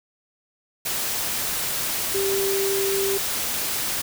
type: tone in noise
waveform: sine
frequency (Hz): 392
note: G4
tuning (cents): 0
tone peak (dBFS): -22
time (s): 2.14-3.18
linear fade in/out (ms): 10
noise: white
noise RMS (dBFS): -26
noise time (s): 0.85-4.02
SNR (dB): +1
effects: none